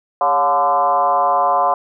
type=tone with frequency modulation; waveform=sine; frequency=870 Hz; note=A5; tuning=20 cents flat; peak=-12 dBFS; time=0.21-1.74 s; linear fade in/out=2 ms; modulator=155 Hz; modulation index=1.8; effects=none